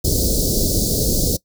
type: band-stop noise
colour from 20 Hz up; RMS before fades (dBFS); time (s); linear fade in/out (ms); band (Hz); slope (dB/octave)
pink; -18; 0.04-1.37; 10; 570 to 4300; 48
effects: noise-tail reverb RT60 0.1 s tail -21 dB re dry